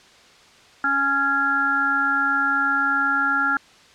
harmonic tone, 277.2 Hz, C#4, in tune, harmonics 1 / 3 / 5 / 6, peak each -30 / -29 / -19 / -25 dBFS, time 0.84-3.57 s, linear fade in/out 2 ms, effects white hiss -50 dBFS RMS until 3.94 s + low-pass 5000 Hz 12 dB/octave

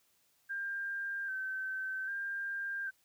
sine tone with vibrato, 1568 Hz, G6, in tune, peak -35 dBFS, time 0.49-2.91 s, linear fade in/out 20 ms, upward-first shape square, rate 0.63 Hz, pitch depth 31 cents each way, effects white hiss -72 dBFS RMS until 3.04 s

